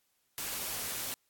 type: noise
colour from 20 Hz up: white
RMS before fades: -37 dBFS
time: 0.38-1.14 s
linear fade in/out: 0 ms
effects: white hiss -75 dBFS RMS until 1.29 s + AAC 64 kbps